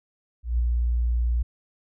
sine tone with ADSR envelope, 59.3 Hz, A#1, 30 cents sharp, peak -18 dBFS, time 0.43-1.43 s, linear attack 160 ms, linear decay 12 ms, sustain -2 dB, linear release 11 ms, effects none

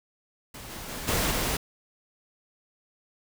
pink noise with level steps, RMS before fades -42 / -39 / -36 / -26 / -28 dBFS, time 0.54-1.57 s, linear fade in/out 5 ms, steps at 0.69 / 0.88 / 1.07 / 1.3 s, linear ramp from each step 20 ms, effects none

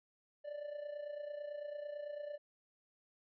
triangle tone with amplitude modulation, 587.3 Hz, D5, in tune, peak -37 dBFS, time 0.44-2.38 s, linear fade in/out 20 ms, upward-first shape sine, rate 29 Hz, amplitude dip 65%, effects resampled to 11025 Hz

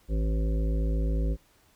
harmonic tone, 54.1 Hz, A1, 29 cents flat, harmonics 1 / 3 / 5 / 7 / 9 / 10, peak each -24 / -34 / -38 / -41 / -43 / -44 dBFS, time 0.08-1.37 s, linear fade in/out 50 ms, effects pink hiss -63 dBFS RMS until 1.75 s

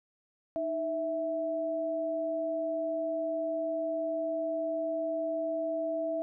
sine tone pair together, 311.1 / 657.1 Hz, D#4 / E5, 0 / -6 cents, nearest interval octave + minor second, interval 1294 cents, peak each -37 / -30 dBFS, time 0.56-6.22 s, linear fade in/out 0 ms, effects none

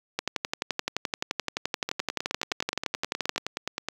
two click trains, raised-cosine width 0.2 ms, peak -12 / -9 dBFS, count 20 / 38, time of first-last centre 1.89-3.886 / 0.19-3.38 s, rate 9.52 / 11.6 Hz, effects high-pass 150 Hz 12 dB/octave + 7-bit

